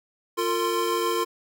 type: tone cluster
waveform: square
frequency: 350.7 / 454 / 1045 Hz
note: F4 / A#4 / C6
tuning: +7 / -46 / -2 cents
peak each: -28 dBFS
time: 0.37-1.25 s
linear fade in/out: 20 ms
effects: none